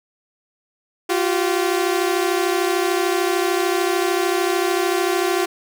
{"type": "tone pair together", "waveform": "sawtooth", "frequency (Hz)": [348.5, 381.9], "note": ["F4", "G4"], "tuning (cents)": [-4, -45], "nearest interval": "major second", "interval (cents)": 159, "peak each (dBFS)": [-16, -17], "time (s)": [1.09, 5.46], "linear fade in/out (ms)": 10, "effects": []}